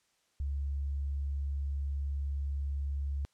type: tone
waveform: sine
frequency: 70.1 Hz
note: C#2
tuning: 20 cents sharp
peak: -31 dBFS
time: 0.4-3.25 s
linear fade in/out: 0 ms
effects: white hiss -73 dBFS RMS until 3.33 s + low-pass 8000 Hz 12 dB/octave